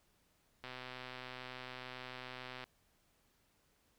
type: click train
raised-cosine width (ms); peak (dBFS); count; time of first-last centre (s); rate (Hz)
0.3; -30; 255; 0.64-2.64; 127
effects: pink hiss -74 dBFS RMS until 3.98 s